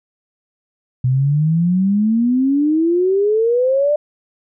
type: exponential sweep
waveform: sine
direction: up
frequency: 124.6 to 603 Hz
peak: -12 dBFS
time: 1.04-3.96 s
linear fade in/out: 5 ms
effects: none